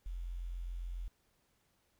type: tone with quantisation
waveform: sine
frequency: 43.65 Hz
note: F1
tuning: in tune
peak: -38 dBFS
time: 0.06-1.08 s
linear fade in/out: 0 ms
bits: 11
effects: pink hiss -75 dBFS RMS until 1.99 s